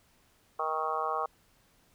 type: harmonic tone with a mistuned harmonic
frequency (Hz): 157.5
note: D#3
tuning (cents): +21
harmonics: 3 / 4 / 5 / 6 / 7 / 8 / 9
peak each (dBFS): -38 / -38 / -35 / -41 / -33 / -36 / -45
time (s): 0.59-1.26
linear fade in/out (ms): 5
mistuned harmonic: 9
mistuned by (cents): -60
effects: pink hiss -66 dBFS RMS until 1.94 s

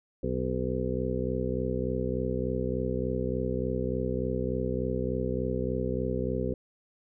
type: harmonic tone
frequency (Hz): 63.4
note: B1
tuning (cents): +46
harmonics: 1 / 2 / 3 / 4 / 6 / 7 / 8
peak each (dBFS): -35 / -35 / -35 / -35 / -35 / -35 / -35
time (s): 0.23-6.54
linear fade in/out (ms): 5
effects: none

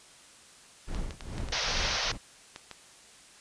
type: noise with tremolo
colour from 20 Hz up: brown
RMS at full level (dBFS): -32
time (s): 0.87-2.18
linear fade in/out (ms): 20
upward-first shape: triangle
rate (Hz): 2.4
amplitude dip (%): 95
type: clicks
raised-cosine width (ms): 0.2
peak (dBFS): -23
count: 11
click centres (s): 0.947 / 1.108 / 1.208 / 1.381 / 1.487 / 1.579 / 1.859 / 1.94 / 2.065 / 2.561 / 2.713
type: band-pass noise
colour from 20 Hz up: white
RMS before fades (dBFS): -31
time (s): 1.52-2.12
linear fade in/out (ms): 5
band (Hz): 440 to 6100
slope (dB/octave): 96
effects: white hiss -54 dBFS RMS until 3.4 s + resampled to 22050 Hz

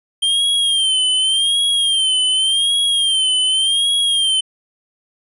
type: tone with vibrato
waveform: square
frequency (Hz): 3164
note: G7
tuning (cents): +15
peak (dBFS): -14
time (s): 0.22-4.41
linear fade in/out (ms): 10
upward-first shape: sine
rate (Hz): 0.87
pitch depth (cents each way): 81
effects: resampled to 24000 Hz

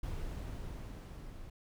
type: noise with level ramp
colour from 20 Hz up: brown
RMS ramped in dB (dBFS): -39 to -48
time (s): 0.03-1.5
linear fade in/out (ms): 5
effects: none

